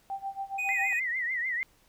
sine tone with tremolo, 784 Hz, G5, in tune, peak -30 dBFS, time 0.1-0.93 s, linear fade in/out 0 ms, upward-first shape sine, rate 7.2 Hz, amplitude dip 90%
triangle tone, 2489 Hz, D#7, in tune, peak -27 dBFS, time 0.58-1 s, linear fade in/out 10 ms
sine tone with vibrato, 1973 Hz, B6, 2 cents flat, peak -28 dBFS, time 0.69-1.63 s, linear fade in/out 0 ms, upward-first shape triangle, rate 6.7 Hz, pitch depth 130 cents each way
effects pink hiss -64 dBFS RMS until 1.88 s

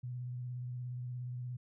sine tone with vibrato, 124 Hz, B2, 7 cents sharp, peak -38 dBFS, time 0.03-1.57 s, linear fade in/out 10 ms, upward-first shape square, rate 17 Hz, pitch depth 21 cents each way, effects none

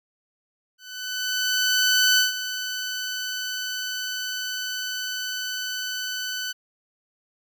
15% pulse tone with ADSR envelope, 1504 Hz, F#6, 28 cents sharp, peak -9 dBFS, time 0.78-6.53 s, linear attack 1400 ms, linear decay 140 ms, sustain -12 dB, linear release 20 ms, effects none

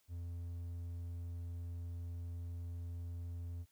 triangle tone, 86 Hz, F2, 26 cents flat, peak -39 dBFS, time 0.08-3.66 s, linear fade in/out 50 ms, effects white hiss -75 dBFS RMS until 3.71 s

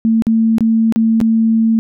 sine tone with dropouts, 224.5 Hz, A3, 35 cents sharp, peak -9 dBFS, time 0.05-1.79 s, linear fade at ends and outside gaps 0 ms, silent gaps 0.222-0.268 / 0.583-0.607 / 0.924-0.96 / 1.203-1.213 s, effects none

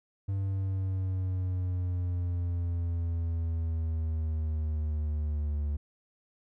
triangle exponential sweep, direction down, 98 to 72.9 Hz, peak -26 dBFS, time 0.28-5.77 s, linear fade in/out 10 ms, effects none

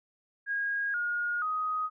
sine tone with pitch steps, 1635 / 1431 / 1253 Hz, G#6 / F6 / D#6, -28 / +42 / +12 cents, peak -28 dBFS, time 0.46-1.9 s, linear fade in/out 50 ms, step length 480 ms, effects none

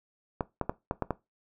clicks, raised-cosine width 1 ms, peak -14 dBFS, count 6, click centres 0.408 / 0.613 / 0.695 / 0.911 / 1.023 / 1.107 s, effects noise-tail reverb RT60 0.2 s tail -18 dB re dry

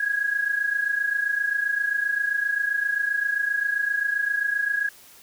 sine tone pair together, 1633.6 / 1661.2 Hz, G#6 / G#6, -29 / 0 cents, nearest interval unison, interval 29 cents, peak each -27 / -23 dBFS, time 0-4.89 s, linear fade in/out 5 ms, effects white hiss -50 dBFS RMS until 5.22 s

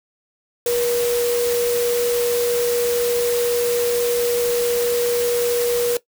sine tone in noise, 479.7 Hz, A#4, 50 cents sharp, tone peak -17 dBFS, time 0.66-5.97 s, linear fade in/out 2 ms, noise white, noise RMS -27 dBFS, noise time 0.66-5.97 s, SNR +7 dB, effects noise-tail reverb RT60 0.1 s tail -17 dB re dry

